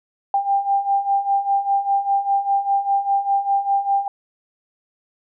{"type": "beating tone pair", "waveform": "sine", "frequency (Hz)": [791, 796], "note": ["G5", "G5"], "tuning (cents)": [15, 26], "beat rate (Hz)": 5, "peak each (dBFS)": [-22, -18], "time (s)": [0.34, 4.08], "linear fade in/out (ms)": 2, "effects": []}